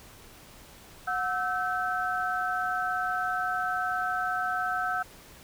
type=tone cluster; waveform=sine; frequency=731 / 1310 / 1536 Hz; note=F#5 / E6 / G6; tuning=-21 / -11 / -36 cents; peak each=-31 dBFS; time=1.07-5.03 s; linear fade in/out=10 ms; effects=pink hiss -51 dBFS RMS until 5.43 s